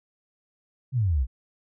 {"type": "exponential sweep", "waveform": "sine", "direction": "down", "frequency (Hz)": [138.59, 56.8], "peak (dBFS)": -20, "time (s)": [0.92, 1.27], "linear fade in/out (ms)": 50, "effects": []}